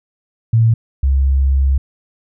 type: tone pair in turn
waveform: sine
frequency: 113.7 / 67.61 Hz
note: A#2 / C#2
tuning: -43 / -43 cents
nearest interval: major sixth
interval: 900 cents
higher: first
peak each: -8 / -10 dBFS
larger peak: first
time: 0.53-0.74 / 1.03-1.78 s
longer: second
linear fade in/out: 5 ms
effects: none